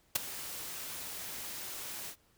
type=noise with ADSR envelope; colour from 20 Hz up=white; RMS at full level=-26 dBFS; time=0.15-2.16 s; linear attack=9 ms; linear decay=11 ms; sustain=-16 dB; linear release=78 ms; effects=pink hiss -69 dBFS RMS until 2.37 s